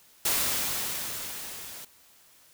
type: noise with level ramp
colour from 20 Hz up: white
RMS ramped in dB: -25 to -43 dBFS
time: 0.25-1.85 s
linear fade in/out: 5 ms
effects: white hiss -58 dBFS RMS until 2.53 s